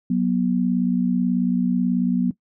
sine tone pair together, 184.78 / 243.1 Hz, F#3 / B3, -2 / -27 cents, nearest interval perfect fourth, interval 475 cents, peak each -20 dBFS, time 0.1-2.31 s, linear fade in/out 5 ms, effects noise-tail reverb RT60 0.1 s tail -18 dB re dry

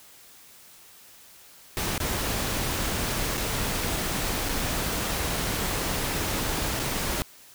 pink noise with dropouts, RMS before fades -28 dBFS, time 1.77-7.22 s, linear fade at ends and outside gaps 0 ms, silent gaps 1.979-2.002 / 3.373-3.377 / 4.488-4.493 / 6.793-6.797 s, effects white hiss -51 dBFS RMS until 7.54 s

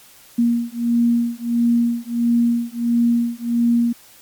sine beating tone pair, 235.2 / 236.7 Hz, A#3 / A#3, +16 / +27 cents, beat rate 1.5 Hz, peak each -18 dBFS, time 0.38-3.93 s, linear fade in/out 10 ms, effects white hiss -47 dBFS RMS until 4.21 s + MP3 96 kbps

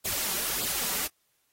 white noise with flanger, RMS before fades -30 dBFS, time 0.04-1.08 s, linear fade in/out 20 ms, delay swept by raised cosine 0.24 to 5.24 ms, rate 1.7 Hz, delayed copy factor +0.65, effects white hiss -72 dBFS RMS until 1.52 s + AAC 48 kbps

